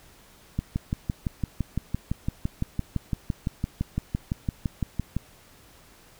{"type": "click train", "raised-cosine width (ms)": 5, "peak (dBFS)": -13, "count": 28, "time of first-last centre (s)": [0.59, 5.166], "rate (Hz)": 5.9, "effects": ["pink hiss -54 dBFS RMS until 6.19 s"]}